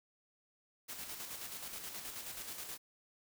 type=noise with tremolo; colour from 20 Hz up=white; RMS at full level=-44 dBFS; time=0.88-2.78 s; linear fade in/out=20 ms; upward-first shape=square; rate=9.4 Hz; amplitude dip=40%; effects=none